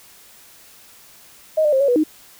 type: tone with pitch steps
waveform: sine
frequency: 626 / 598 / 532 / 559 / 489 / 309.5 Hz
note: D#5 / D5 / C5 / C#5 / B4 / D#4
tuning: +10 / +31 / +29 / +14 / -17 / -9 cents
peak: -13 dBFS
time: 1.57-2.038 s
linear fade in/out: 10 ms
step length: 78 ms
effects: white hiss -47 dBFS RMS until 2.39 s